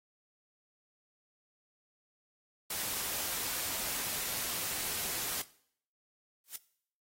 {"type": "noise", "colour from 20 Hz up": "white", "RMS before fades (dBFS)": -36, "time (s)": [2.7, 5.42], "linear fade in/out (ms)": 5}
{"type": "noise with exponential growth", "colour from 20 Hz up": "blue", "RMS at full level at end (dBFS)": -35, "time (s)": [6.44, 6.56], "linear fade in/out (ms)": 2, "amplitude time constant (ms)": 25}
{"effects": ["noise-tail reverb RT60 0.6 s tail -18 dB re dry", "AAC 48 kbps"]}